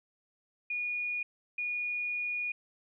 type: tone bursts at uneven times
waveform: sine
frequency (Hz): 2447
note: D#7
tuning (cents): -29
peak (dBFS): -31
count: 2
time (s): 0.7-1.23 / 1.58-2.52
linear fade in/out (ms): 5
effects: none